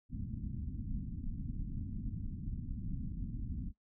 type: low-pass noise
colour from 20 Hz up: pink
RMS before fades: -40 dBFS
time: 0.09-3.73 s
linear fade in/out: 50 ms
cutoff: 260 Hz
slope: 48 dB/octave
effects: noise-tail reverb RT60 0.1 s tail -17 dB re dry